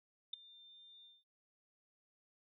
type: tone with ADSR envelope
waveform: sine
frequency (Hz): 3601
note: A7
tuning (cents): +39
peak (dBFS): -35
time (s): 0.33-1.24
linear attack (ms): 7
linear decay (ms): 5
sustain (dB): -22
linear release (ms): 190
effects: none